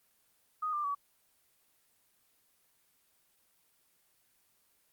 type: tone with pitch steps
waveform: sine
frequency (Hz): 1244.5 / 1190.4 / 1138.6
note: D#6 / D6 / C#6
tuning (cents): 0 / +23 / +46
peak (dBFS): -31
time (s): 0.62-0.95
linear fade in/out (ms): 10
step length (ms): 110
effects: white hiss -71 dBFS RMS until 4.92 s + Opus 24 kbps